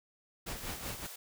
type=noise with tremolo; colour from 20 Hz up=pink; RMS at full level=-38 dBFS; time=0.46-1.07 s; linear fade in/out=10 ms; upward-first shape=triangle; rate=5.3 Hz; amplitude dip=85%
type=high-pass noise; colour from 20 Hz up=white; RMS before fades=-47 dBFS; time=0.56-1.16 s; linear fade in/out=5 ms; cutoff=400 Hz; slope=48 dB/octave
effects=none